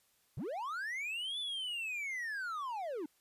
triangle linear two-way sweep, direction up then down, 88 to 3520 to 276.3 Hz, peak -35 dBFS, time 0.37-3.06 s, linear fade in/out 5 ms, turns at 1.39 s, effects white hiss -72 dBFS RMS until 3.2 s + resampled to 32000 Hz

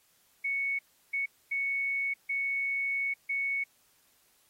sine tone bursts at uneven times, 2217 Hz, C#7, in tune, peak -28 dBFS, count 5, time 0.44-0.79 / 1.13-1.26 / 1.51-2.14 / 2.29-3.14 / 3.29-3.64 s, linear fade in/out 10 ms, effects white hiss -67 dBFS RMS until 4.49 s + AAC 48 kbps

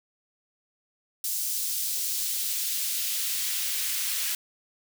white noise with high-pass filter sweep, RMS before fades -29 dBFS, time 1.24-4.35 s, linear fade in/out 2 ms, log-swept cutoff 5600 to 1900 Hz, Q 0.84, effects none

